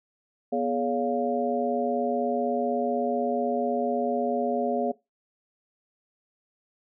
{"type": "tone cluster", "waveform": "sine", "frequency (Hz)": [244.1, 419.8, 564, 700], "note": ["B3", "G#4", "C#5", "F5"], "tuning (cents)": [-20, 19, 30, 4], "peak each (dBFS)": -29, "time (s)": [0.52, 4.92], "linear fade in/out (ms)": 10, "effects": ["noise-tail reverb RT60 0.2 s tail -19 dB re dry"]}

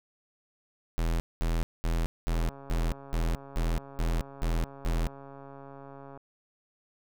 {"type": "tone bursts", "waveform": "square", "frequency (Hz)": 41.41, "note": "E1", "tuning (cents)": 9, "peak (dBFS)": -26, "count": 10, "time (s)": [0.98, 5.07], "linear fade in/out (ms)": 0, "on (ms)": 220, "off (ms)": 210}
{"type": "click train", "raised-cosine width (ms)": 1, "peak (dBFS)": -33, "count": 533, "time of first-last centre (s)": [2.32, 6.175], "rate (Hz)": 138}
{"effects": []}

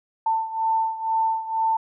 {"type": "beating tone pair", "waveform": "sine", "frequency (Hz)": [892, 894.1], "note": ["A5", "A5"], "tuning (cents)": [23, 28], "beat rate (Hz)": 2.1, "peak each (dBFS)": [-22, -26], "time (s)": [0.26, 1.77], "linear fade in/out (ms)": 5, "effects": []}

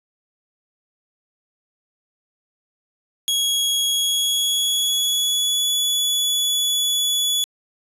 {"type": "tone with pitch glide", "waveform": "sawtooth", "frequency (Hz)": [3322, 3413], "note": ["G#7", "G#7"], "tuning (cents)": [0, 47], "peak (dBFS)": -15, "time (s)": [3.28, 7.44], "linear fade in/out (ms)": 0, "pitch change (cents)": 47, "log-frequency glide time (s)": [3.9, 5.7], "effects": ["resampled to 32000 Hz"]}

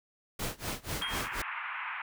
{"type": "noise with tremolo", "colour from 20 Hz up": "pink", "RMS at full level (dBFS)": -34, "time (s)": [0.39, 1.42], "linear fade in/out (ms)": 5, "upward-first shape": "sine", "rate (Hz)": 4.1, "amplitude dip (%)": 95}
{"type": "band-pass noise", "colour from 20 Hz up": "pink", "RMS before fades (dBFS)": -38, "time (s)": [1.01, 2.02], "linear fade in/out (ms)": 5, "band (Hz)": [920, 2600], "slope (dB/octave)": 48}
{"type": "tone with exponential decay", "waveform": "triangle", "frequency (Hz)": 3234, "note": "G#7", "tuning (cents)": -47, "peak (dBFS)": -29, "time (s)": [1.02, 1.46], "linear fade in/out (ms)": 0, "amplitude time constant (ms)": 95}
{"effects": []}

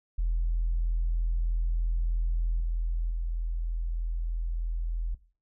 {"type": "tone with level steps", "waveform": "sine", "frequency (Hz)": 41.6, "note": "E1", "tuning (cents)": 17, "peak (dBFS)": [-23, -25, -27], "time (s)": [0.18, 5.15], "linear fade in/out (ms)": 10, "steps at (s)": [2.6, 3.1], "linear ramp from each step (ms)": 2, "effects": ["noise-tail reverb RT60 0.4 s tail -18 dB re dry", "tanh soft clip ceiling -20 dBFS"]}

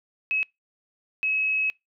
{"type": "tone bursts at uneven times", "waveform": "sine", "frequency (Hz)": 2567, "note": "E7", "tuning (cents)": -47, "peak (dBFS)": -22, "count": 2, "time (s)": [[0.31, 0.43], [1.23, 1.7]], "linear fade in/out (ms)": 0, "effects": ["noise-tail reverb RT60 0.2 s tail -26 dB re dry"]}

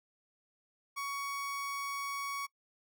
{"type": "tone", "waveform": "30% pulse", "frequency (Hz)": 1120, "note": "C#6", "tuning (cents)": 18, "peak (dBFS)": -33, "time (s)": [0.96, 2.47], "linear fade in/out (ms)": 20, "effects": ["noise-tail reverb RT60 0.1 s tail -23 dB re dry"]}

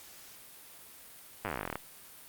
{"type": "slowing click train", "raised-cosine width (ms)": 0.5, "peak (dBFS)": -19, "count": 19, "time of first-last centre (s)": [1.45, 1.756], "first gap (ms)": 9, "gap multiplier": 1.07, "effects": ["white hiss -52 dBFS RMS until 2.28 s", "Opus 48 kbps"]}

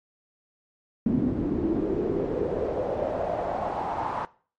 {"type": "noise with band-pass filter sweep", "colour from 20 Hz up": "brown", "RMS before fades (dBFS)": -27, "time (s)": [1.06, 4.25], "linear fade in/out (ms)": 0, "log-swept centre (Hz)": [250, 980], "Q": 4, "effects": ["noise-tail reverb RT60 0.4 s tail -19 dB re dry", "MP3 48 kbps"]}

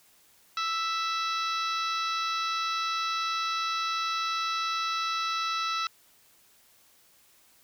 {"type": "harmonic tone", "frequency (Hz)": 659.3, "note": "E5", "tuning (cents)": 0, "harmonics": [2, 3, 4, 5, 6, 7, 8, 9], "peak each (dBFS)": [-29, -41, -37, -43, -35, -45, -41, -46], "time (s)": [0.57, 5.87], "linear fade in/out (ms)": 2, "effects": ["white hiss -61 dBFS RMS until 7.63 s"]}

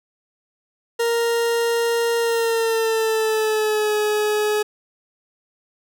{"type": "tone with pitch glide", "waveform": "40% pulse", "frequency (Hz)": [466.2, 422.6], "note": ["A#4", "G#4"], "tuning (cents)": [0, 30], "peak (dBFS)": -17, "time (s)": [0.99, 4.63], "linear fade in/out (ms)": 10, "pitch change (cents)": -170, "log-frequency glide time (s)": [2.18, 3.94], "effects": []}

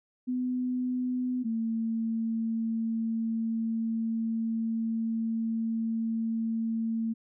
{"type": "tone pair in turn", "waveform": "sine", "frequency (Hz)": [251.2, 225.8], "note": ["B3", "A3"], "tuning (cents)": [30, 45], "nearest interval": "major second", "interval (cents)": 185, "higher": "first", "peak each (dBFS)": -27, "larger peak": "neither", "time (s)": [[0.27, 1.44], [1.44, 7.14]], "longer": "second", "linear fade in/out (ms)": 20, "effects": []}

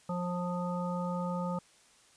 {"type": "harmonic tone", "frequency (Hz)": 177.4, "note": "F3", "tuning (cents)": 27, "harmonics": [1, 3, 5, 7], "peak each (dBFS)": [-33, -38, -40, -41], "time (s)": [0.09, 1.59], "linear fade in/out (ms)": 5, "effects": ["white hiss -62 dBFS RMS until 2.16 s", "resampled to 22050 Hz"]}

